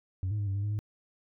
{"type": "tone with pitch steps", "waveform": "sine", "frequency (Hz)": [93.5, 105.4, 102.1, 97.4, 100.3, 103.9, 105.1], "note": ["F#2", "G#2", "G#2", "G2", "G2", "G#2", "G#2"], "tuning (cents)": [19, 26, -29, -11, 40, 1, 21], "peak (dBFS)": -26, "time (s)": [0.23, 0.79], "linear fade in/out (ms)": 0, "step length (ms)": 80, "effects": ["tanh soft clip ceiling -27 dBFS"]}